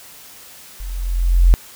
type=tone with level ramp; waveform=sine; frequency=43.65 Hz; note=F1; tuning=in tune; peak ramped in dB=-26 to -5 dBFS; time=0.8-1.54 s; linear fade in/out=0 ms; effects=white hiss -41 dBFS RMS until 1.75 s